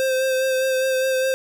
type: tone with vibrato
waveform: square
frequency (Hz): 523.3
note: C5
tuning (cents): 0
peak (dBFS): -19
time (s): 0-1.34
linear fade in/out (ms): 0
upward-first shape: sine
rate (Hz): 4.9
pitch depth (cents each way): 20
effects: none